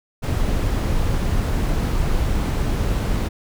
brown noise, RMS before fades -20 dBFS, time 0.22-3.29 s, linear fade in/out 20 ms, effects none

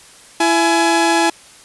sawtooth tone pair together, 334.1 / 842 Hz, E4 / G#5, +23 / +24 cents, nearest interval octave + major third, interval 1601 cents, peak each -11 dBFS, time 0.4-1.3 s, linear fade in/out 5 ms, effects white hiss -43 dBFS RMS until 1.64 s + resampled to 24000 Hz

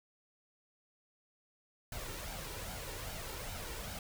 pink noise with flanger, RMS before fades -43 dBFS, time 1.92-3.99 s, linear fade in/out 2 ms, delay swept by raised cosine 1.3 to 2.2 ms, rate 2.5 Hz, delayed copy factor +0.55, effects none

